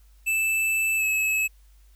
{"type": "tone with pitch glide", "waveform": "square", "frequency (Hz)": [2637, 2586], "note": ["E7", "E7"], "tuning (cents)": [0, -34], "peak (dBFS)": -22, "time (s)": [0.26, 1.48], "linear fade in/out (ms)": 20, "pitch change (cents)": -34, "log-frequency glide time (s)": [0.97, 1.04], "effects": ["added 50 Hz sine -51 dBFS peak until 1.95 s", "white hiss -65 dBFS RMS until 1.95 s"]}